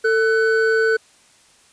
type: tone pair together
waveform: triangle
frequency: 446 / 1500 Hz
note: A4 / F#6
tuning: +23 / +23 cents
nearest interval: octave + major sixth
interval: 2100 cents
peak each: -14 / -17 dBFS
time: 0.04-0.97 s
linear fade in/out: 10 ms
effects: white hiss -53 dBFS RMS until 1.72 s + resampled to 22050 Hz